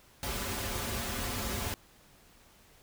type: noise with comb filter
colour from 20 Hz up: pink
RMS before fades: -35 dBFS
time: 0.23-1.74 s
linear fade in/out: 0 ms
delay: 6.4 ms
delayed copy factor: -0.9
effects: pink hiss -60 dBFS RMS until 2.82 s